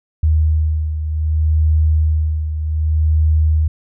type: beating tone pair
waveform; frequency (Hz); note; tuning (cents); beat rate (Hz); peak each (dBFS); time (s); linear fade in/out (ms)
sine; 77.78 / 78.43; D#2 / D#2; 0 / +14; 0.65; -13 / -20; 0.23-3.68; 5
effects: none